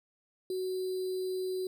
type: tone with sample-and-hold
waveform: sine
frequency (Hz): 371.8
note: F#4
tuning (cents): +8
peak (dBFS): -31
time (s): 0.5-1.67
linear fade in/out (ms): 2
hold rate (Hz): 4410
effects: none